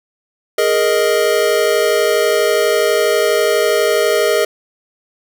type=chord; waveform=square; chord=Ab suspended second; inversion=none; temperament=equal with one note detuned; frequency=415.3 / 467.5 / 622.3 Hz; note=Ab4 / Bb4 / Eb5; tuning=0 / +5 / 0 cents; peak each=-17 dBFS; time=0.58-4.45 s; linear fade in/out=5 ms; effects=none